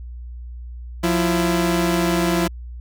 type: tone pair together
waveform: sawtooth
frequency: 177.2 / 334.1 Hz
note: F3 / E4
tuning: +25 / +23 cents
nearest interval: major seventh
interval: 1098 cents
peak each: -16 dBFS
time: 1.03-2.48 s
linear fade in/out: 10 ms
effects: added 60 Hz sine -31 dBFS peak until 2.8 s